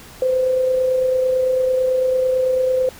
sine tone with amplitude modulation, 514 Hz, C5, 31 cents flat, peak -13 dBFS, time 0.22-2.89 s, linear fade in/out 2 ms, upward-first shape sine, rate 29 Hz, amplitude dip 35%, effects pink hiss -41 dBFS RMS until 2.99 s

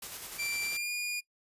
white noise with tremolo, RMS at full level -41 dBFS, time 0.02-0.77 s, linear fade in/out 5 ms, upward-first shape square, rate 10 Hz, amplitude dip 30%
sawtooth tone with pitch glide, 2351 to 2434 Hz, D7 to D#7, +1 to -39 cents, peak -29 dBFS, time 0.38-1.21 s, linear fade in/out 20 ms, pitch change +60 cents, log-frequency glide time 0.66-0.91 s
effects noise-tail reverb RT60 0.1 s tail -21 dB re dry + resampled to 32000 Hz

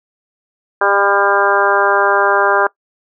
harmonic tone, 200 Hz, G3, 35 cents sharp, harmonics 2 / 3 / 4 / 5 / 6 / 7 / 8, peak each -18 / -18 / -18 / -18 / -18 / -18 / -18 dBFS, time 0.81-2.67 s, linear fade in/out 5 ms, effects noise-tail reverb RT60 0.1 s tail -21 dB re dry

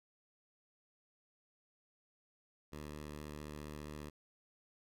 10% pulse tone with vibrato, 74.8 Hz, D2, 32 cents sharp, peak -37 dBFS, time 2.72-4.1 s, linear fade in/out 10 ms, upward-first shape square, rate 4.4 Hz, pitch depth 8 cents each way, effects none

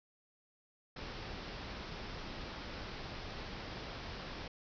pink low-pass noise, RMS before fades -45 dBFS, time 0.96-4.48 s, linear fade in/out 5 ms, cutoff 5500 Hz, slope 96 dB/octave, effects none

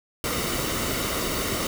pink noise with comb filter, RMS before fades -27 dBFS, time 0.24-1.67 s, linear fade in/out 2 ms, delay 1.2 ms, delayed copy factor -0.5, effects none

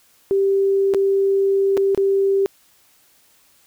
sine tone with dropouts, 392 Hz, G4, in tune, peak -14 dBFS, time 0.31-2.46 s, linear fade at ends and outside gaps 0 ms, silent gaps 0.938-0.946 / 1.77-1.775 / 1.948-1.976 s, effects white hiss -56 dBFS RMS until 3.66 s

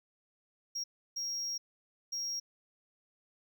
triangle tone bursts at uneven times, 5600 Hz, F8, 4 cents sharp, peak -33 dBFS, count 3, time 0.75-0.84 / 1.16-1.58 / 2.12-2.4 s, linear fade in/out 10 ms, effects none

